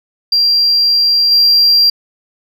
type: tone with level steps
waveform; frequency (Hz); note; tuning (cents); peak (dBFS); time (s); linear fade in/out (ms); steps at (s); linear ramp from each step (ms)
sine; 4746; D8; +17; -7 / -4; 0.32-1.9; 5; 1.31; 10
effects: tanh soft clip ceiling -4 dBFS